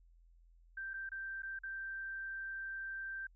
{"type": "tone with dropouts", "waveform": "sine", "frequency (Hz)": 1568, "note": "G6", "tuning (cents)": 0, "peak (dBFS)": -40, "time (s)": [0.77, 3.27], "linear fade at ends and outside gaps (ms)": 5, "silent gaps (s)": [[0.935, 0.939], [1.092, 1.117], [1.422, 1.431], [1.59, 1.634]], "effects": ["added 42 Hz sine -61 dBFS peak until 3.35 s"]}